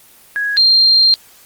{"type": "tone pair in turn", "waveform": "sine", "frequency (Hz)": [1661.2, 4186], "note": ["G#6", "C8"], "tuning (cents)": [0, 0], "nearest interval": "octave + major third", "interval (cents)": 1600, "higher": "second", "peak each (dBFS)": [-15, -7], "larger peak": "second", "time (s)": [[0.36, 0.57], [0.57, 1.14]], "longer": "second", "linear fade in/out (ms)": 0, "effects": ["white hiss -45 dBFS RMS until 1.45 s", "Opus 24 kbps"]}